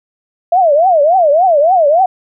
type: tone with vibrato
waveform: sine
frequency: 659.3 Hz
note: E5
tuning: in tune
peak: -6 dBFS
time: 0.52-2.06 s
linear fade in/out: 5 ms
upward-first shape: triangle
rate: 3.5 Hz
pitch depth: 300 cents each way
effects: none